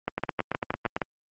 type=two click trains; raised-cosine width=0.5 ms; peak=-11 / -10 dBFS; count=8 / 7; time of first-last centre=0.18-0.965 / 0.08-1.018 s; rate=8.92 / 6.4 Hz; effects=high-pass 100 Hz 12 dB/octave + Opus 24 kbps